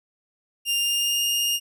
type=tone with pitch glide; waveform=sawtooth; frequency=2800 to 2831 Hz; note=F7 to F7; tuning=+4 to +23 cents; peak=-18 dBFS; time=0.65-1.6 s; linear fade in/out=50 ms; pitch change=+19 cents; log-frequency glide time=0.8-1.23 s; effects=none